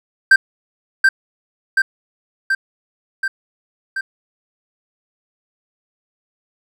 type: tone with echo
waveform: triangle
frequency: 1568 Hz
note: G6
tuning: in tune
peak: -3 dBFS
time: 0.31-0.36 s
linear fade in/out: 5 ms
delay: 730 ms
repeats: 5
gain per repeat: -3 dB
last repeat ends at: 4.01 s
effects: none